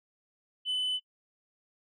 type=tone; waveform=sine; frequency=3012 Hz; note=F#7; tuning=30 cents sharp; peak=-25 dBFS; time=0.65-1 s; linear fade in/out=50 ms; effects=noise-tail reverb RT60 0.1 s tail -26 dB re dry + tanh soft clip ceiling -27 dBFS